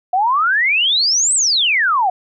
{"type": "exponential two-way sweep", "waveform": "sine", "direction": "up then down", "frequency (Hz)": [706, 8372, 706], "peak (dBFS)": -12, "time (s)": [0.13, 2.1], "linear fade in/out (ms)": 5, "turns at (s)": 1.34, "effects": []}